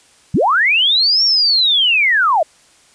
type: linear two-way sweep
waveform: sine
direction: up then down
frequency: 103.83 to 5588 to 586 Hz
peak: -10 dBFS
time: 0.34-2.43 s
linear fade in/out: 5 ms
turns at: 1.24 s
effects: white hiss -50 dBFS RMS until 2.94 s + resampled to 22050 Hz